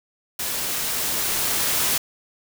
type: noise with level ramp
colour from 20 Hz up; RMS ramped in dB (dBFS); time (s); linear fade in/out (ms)
white; -27 to -21; 0.39-1.98; 5
effects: none